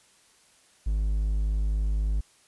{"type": "tone", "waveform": "triangle", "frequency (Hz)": 51.91, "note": "G#1", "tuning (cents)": 0, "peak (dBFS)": -21, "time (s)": [0.86, 2.21], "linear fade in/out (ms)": 10, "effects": ["white hiss -60 dBFS RMS until 2.47 s", "resampled to 24000 Hz"]}